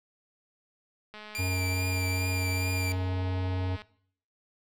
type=click train; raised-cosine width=0.3 ms; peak=-29 dBFS; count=569; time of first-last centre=1.14-3.819 s; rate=212 Hz
type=tone with vibrato; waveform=sawtooth; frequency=2375 Hz; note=D7; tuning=19 cents sharp; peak=-29 dBFS; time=1.35-2.92 s; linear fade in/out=0 ms; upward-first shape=triangle; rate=2.4 Hz; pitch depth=30 cents each way
type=harmonic tone; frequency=92.5 Hz; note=F#2; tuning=in tune; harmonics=1 / 3 / 5 / 7 / 9 / 10; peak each=-28 / -38 / -42 / -45 / -47 / -48 dBFS; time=1.38-3.77 s; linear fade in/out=20 ms
effects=noise-tail reverb RT60 0.6 s tail -20 dB re dry